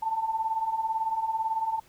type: beating tone pair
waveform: sine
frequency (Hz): 875 / 893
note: A5 / A5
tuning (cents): -10 / +25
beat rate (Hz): 18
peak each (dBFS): -32 / -27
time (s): 0.02-1.8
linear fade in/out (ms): 10
effects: pink hiss -59 dBFS RMS until 1.88 s